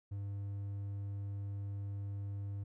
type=tone; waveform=triangle; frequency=100 Hz; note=G2; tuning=35 cents sharp; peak=-36 dBFS; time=0.11-2.64 s; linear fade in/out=10 ms; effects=none